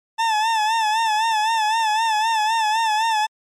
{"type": "tone with vibrato", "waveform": "40% pulse", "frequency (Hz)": 880, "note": "A5", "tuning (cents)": 0, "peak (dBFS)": -16, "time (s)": [0.18, 3.27], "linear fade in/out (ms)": 20, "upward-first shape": "sine", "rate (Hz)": 3.9, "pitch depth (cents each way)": 70, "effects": ["low-pass 7000 Hz 12 dB/octave", "MP3 64 kbps"]}